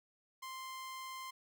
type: tone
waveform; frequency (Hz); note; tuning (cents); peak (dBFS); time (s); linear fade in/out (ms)
sawtooth; 1046.5; C6; 0; -40; 0.42-1.31; 10
effects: none